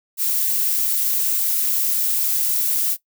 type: noise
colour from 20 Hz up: violet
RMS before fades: -20 dBFS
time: 0.17-2.97 s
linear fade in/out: 50 ms
effects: noise-tail reverb RT60 0.1 s tail -17 dB re dry